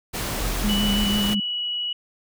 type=noise; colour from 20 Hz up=pink; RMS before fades=-28 dBFS; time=0.13-1.35 s; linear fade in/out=20 ms
type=tone; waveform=sine; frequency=41.58 Hz; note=E1; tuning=16 cents sharp; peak=-26 dBFS; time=0.4-1.07 s; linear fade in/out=20 ms
type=tone with vibrato; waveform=sine; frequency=205 Hz; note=G#3; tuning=22 cents flat; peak=-21 dBFS; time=0.64-1.4 s; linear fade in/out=5 ms; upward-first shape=square; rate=6.2 Hz; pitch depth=30 cents each way
type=tone with pitch glide; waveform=sine; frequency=2960 to 2928 Hz; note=F#7 to F#7; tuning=0 to -19 cents; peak=-24 dBFS; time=0.69-1.93 s; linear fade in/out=5 ms; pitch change=-19 cents; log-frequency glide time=1.02-1.61 s
effects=none